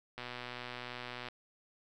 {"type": "click train", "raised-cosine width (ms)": 0.3, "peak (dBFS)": -26, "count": 137, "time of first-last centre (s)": [0.18, 1.286], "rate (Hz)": 123, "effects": []}